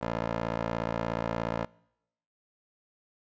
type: tone with band-pass filter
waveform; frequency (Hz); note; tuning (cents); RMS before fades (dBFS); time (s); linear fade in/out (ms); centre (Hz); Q
15% pulse; 56.9; A#1; -41; -32; 0.01-1.66; 20; 760; 0.86
effects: noise-tail reverb RT60 0.8 s tail -24 dB re dry + resampled to 16000 Hz